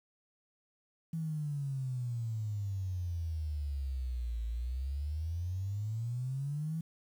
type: exponential two-way sweep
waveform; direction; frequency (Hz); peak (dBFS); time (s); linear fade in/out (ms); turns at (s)
sine; down then up; 165.2 to 55.7 to 165.2; -33; 1.13-6.81; 5; 4.45
effects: 10-bit